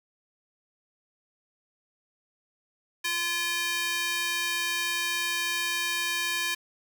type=tone with high-pass filter; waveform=square; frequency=344.2 Hz; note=F4; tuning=25 cents flat; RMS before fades=-29 dBFS; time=3.04-6.55 s; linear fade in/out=10 ms; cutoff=2000 Hz; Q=1.3; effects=9-bit